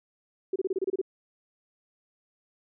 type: tone bursts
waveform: sine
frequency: 380.1 Hz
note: F#4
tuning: 47 cents sharp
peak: -24 dBFS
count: 9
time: 0.53-1.015 s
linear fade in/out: 5 ms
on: 29 ms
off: 28 ms
effects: none